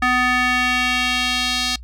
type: tone with band-pass filter sweep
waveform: square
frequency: 250 Hz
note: B3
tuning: 21 cents sharp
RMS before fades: -19 dBFS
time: 0.02-1.76 s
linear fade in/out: 5 ms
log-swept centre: 1600 to 4300 Hz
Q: 1.8
effects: noise-tail reverb RT60 0.1 s tail -24 dB re dry + added 60 Hz sine -34 dBFS peak until 1.83 s